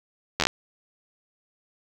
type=slowing click train; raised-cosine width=0.2 ms; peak=-4 dBFS; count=6; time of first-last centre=0.4-0.47 s; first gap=11 ms; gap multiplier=1.12; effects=7-bit